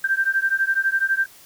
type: beating tone pair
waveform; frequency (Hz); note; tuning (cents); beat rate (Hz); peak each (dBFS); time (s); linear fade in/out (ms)
sine; 1568 / 1580; G6 / G6; 0 / +13; 12; -21; 0.04-1.26; 5
effects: white hiss -48 dBFS RMS until 1.45 s